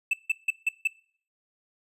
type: tone bursts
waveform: triangle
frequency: 2637 Hz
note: E7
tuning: in tune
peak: -19 dBFS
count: 5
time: 0.11-0.875 s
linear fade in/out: 5 ms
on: 25 ms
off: 160 ms
effects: noise-tail reverb RT60 0.5 s tail -21 dB re dry + resampled to 32000 Hz